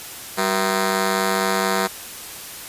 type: ring-modulated tone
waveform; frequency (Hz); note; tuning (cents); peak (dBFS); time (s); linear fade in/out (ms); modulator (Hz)
10% pulse; 285.6; D4; -48; -7; 0.37-1.88; 20; 90.6
effects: white hiss -35 dBFS RMS until 2.68 s + resampled to 32000 Hz